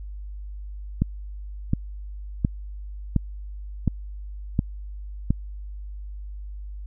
click train, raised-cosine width 5 ms, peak -7 dBFS, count 7, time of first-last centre 1.02-5.306 s, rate 1.4 Hz, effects added 50 Hz sine -33 dBFS peak until 6.86 s

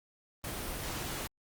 pink noise, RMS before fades -38 dBFS, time 0.44-1.27 s, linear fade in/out 0 ms, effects Opus 24 kbps

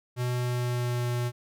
square tone with pitch glide, 123.6 to 121.62 Hz, B2 to B2, +2 to -26 cents, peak -27 dBFS, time 0.16-1.32 s, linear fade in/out 50 ms, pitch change -28 cents, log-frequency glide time 0.32-1.07 s, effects none

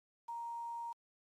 sine tone with quantisation, 935 Hz, A#5, 5 cents sharp, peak -40 dBFS, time 0.28-0.93 s, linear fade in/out 10 ms, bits 10, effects low-pass 9000 Hz 12 dB/octave + Opus 48 kbps

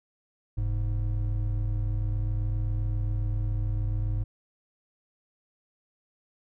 triangle tone pair together, 43.94 / 104.5 Hz, F1 / G#2, +11 / +11 cents, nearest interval octave + minor third, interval 1500 cents, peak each -26 dBFS, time 0.57-4.24 s, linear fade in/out 10 ms, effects none

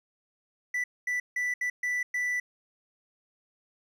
triangle tone bursts at uneven times, 1975.5 Hz, B6, in tune, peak -25 dBFS, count 6, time 0.74-0.84 / 1.07-1.2 / 1.36-1.54 / 1.61-1.7 / 1.83-2.03 / 2.14-2.4 s, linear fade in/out 5 ms, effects none

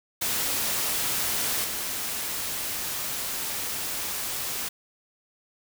white noise with level steps, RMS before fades -27 / -31 dBFS, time 0.21-4.69 s, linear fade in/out 10 ms, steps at 1.64 s, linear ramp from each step 2 ms, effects none

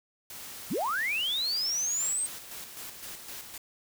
white noise, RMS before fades -43 dBFS, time 0.3-2.09 s, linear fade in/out 2 ms
sine linear sweep, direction up, 110 to 8580 Hz, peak -27 dBFS, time 0.7-2.27 s, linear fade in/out 20 ms
white noise with tremolo, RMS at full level -41 dBFS, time 2-3.58 s, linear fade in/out 5 ms, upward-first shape square, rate 3.9 Hz, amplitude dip 45%
effects none

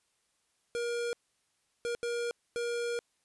square tone bursts at uneven times, 474.1 Hz, A#4, 29 cents sharp, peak -32 dBFS, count 4, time 0.75-1.13 / 1.85-1.95 / 2.03-2.31 / 2.56-2.99 s, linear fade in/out 0 ms, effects white hiss -75 dBFS RMS until 3.24 s + resampled to 24000 Hz

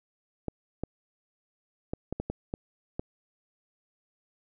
clicks, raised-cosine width 2 ms, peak -18 dBFS, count 8, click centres 0.483 / 0.836 / 1.935 / 2.126 / 2.2 / 2.3 / 2.539 / 2.995 s, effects none

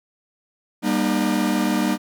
45% pulse tone cluster, 197.5 / 238.2 / 305.2 Hz, G3 / A#3 / D#4, +13 / +38 / -33 cents, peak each -23 dBFS, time 0.82-1.98 s, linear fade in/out 50 ms, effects none

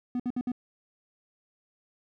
triangle tone bursts, 246.9 Hz, B3, in tune, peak -25 dBFS, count 4, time 0.15-0.518 s, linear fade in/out 2 ms, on 47 ms, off 60 ms, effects none

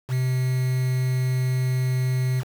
triangle tone with quantisation, 128.3 Hz, C3, 34 cents flat, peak -18 dBFS, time 0.08-2.44 s, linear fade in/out 50 ms, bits 6, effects none

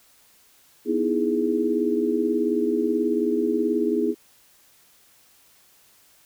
sine chord, E major seventh, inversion second, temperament equal, 246.9 / 311.1 / 329.6 / 415.3 Hz, B3 / D#4 / E4 / G#4, 0 / 0 / 0 / 0 cents, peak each -26 / -27 / -25 / -24 dBFS, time 0.85-4.15 s, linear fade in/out 50 ms, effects white hiss -57 dBFS RMS until 6.25 s

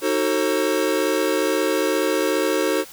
square chord, D# diminished seventh, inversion none, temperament just, 311.1 / 373.4 / 448 / 537.6 Hz, D#4 / F#4 / A4 / C5, 0 / +16 / +31 / +47 cents, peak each -25 dBFS, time 0.01-2.85 s, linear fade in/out 50 ms, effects white hiss -42 dBFS RMS until 2.92 s

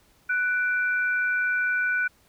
sine tone pair together, 1484.5 / 2349 Hz, F#6 / D7, +5 / 0 cents, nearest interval minor sixth, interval 795 cents, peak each -22 / -32 dBFS, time 0.29-2.08 s, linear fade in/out 10 ms, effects pink hiss -61 dBFS RMS until 2.28 s

